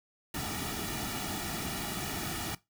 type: noise with comb filter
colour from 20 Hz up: pink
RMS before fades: -36 dBFS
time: 0.34-2.55 s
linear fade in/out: 5 ms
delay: 1.9 ms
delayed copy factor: -0.7
effects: noise-tail reverb RT60 0.2 s tail -19 dB re dry